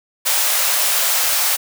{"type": "high-pass noise", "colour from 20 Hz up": "white", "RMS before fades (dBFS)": -17, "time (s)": [0.25, 1.57], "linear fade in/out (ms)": 20, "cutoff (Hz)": 510, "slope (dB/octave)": 48, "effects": []}